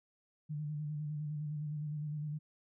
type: tone with vibrato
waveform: sine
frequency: 150.1 Hz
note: D3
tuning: 38 cents sharp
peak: -36 dBFS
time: 0.49-2.39 s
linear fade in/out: 20 ms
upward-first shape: square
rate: 9.8 Hz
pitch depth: 32 cents each way
effects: none